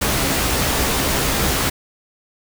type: noise with comb filter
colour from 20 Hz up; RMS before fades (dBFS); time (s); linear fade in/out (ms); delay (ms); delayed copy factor
pink; -19; 0.01-1.7; 10; 15; +0.5
effects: none